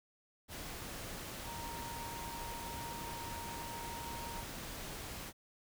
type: tone in noise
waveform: sine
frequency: 932.3 Hz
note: A#5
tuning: in tune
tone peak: -45 dBFS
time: 1.44-4.45 s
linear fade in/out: 50 ms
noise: pink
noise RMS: -45 dBFS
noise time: 0.48-5.33 s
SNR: -3 dB
effects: none